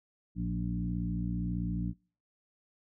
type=harmonic tone with a mistuned harmonic; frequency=58.27 Hz; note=A#1; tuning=in tune; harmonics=1 / 2 / 3 / 4 / 5; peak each=-37 / -37 / -33 / -43 / -40 dBFS; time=0.35-1.94 s; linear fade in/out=50 ms; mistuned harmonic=3; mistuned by=+32 cents; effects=noise-tail reverb RT60 0.4 s tail -25 dB re dry